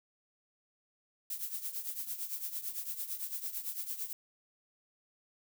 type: noise with tremolo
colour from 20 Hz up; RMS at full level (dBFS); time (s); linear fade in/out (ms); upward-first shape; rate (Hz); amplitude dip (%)
violet; -36; 1.3-4.13; 2; triangle; 8.9; 80
effects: none